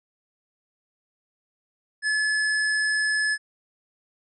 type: tone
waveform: square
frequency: 1717 Hz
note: A6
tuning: 43 cents flat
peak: -22 dBFS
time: 2.02-3.38 s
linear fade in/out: 50 ms
effects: resampled to 24000 Hz